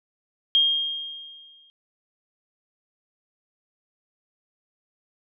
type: tone with exponential decay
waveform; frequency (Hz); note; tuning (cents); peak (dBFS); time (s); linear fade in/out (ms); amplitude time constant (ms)
sine; 3227; G7; +50; -14; 0.55-1.7; 0; 250
effects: none

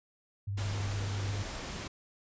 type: tone with vibrato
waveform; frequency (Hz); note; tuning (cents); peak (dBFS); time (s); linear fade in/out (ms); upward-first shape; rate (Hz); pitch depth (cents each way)
sine; 100; G2; +35; -32; 0.47-1.43; 10; square; 17; 39
type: noise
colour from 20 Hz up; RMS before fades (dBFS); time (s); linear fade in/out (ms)
pink; -40; 0.57-1.88; 10
effects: resampled to 16000 Hz

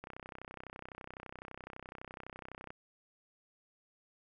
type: click train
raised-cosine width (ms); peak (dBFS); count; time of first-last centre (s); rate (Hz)
0.5; -30; 86; 0.04-2.705; 31.9
effects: none

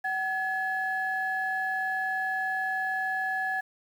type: tone pair together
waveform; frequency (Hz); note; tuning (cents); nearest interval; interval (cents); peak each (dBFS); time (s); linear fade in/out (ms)
sine; 757.7 / 1701; F#5 / G#6; +41 / +41; octave + major second; 1400; -30 / -28; 0.04-3.61; 10
effects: tanh soft clip ceiling -20 dBFS + 9-bit

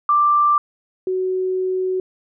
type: tone pair in turn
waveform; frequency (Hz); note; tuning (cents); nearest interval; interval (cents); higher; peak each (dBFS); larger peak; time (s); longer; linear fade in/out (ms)
sine; 1179 / 372.4; D6 / F#4; +6 / +11; octave + minor sixth; 1995; first; -12 / -18; first; 0.09-0.58 / 1.07-2; second; 2
effects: none

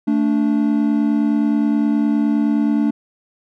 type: tone pair together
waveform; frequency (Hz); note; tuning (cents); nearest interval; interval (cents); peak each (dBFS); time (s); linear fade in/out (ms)
triangle; 221.4 / 291; A3 / D4; +11 / -16; perfect fourth; 473; -15; 0.07-2.91; 10
effects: none

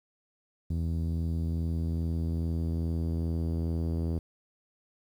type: tone with low-pass filter sweep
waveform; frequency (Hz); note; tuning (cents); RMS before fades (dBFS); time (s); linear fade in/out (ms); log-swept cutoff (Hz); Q
sawtooth; 82.4; E2; 0; -30; 0.7-4.19; 5; 210 to 390; 1
effects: 10-bit

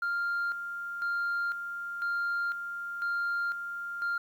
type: tone with tremolo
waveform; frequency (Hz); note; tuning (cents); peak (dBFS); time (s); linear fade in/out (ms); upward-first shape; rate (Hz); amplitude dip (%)
sine; 1396.9; F6; 0; -26; 0.02-4.18; 5; square; 1; 60
effects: tanh soft clip ceiling -26 dBFS + 10-bit

